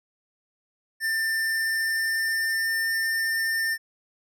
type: tone with pitch glide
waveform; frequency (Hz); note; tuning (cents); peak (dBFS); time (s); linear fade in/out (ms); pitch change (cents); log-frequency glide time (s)
square; 1790 to 1802.5; A6 to A6; +29 to +41; -24; 1-3.78; 50; +12; 1.39-3.13
effects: none